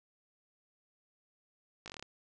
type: slowing click train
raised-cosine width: 0.2 ms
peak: -27 dBFS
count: 8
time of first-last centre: 1.86-2.026 s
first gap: 18 ms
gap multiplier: 1.09
effects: resampled to 22050 Hz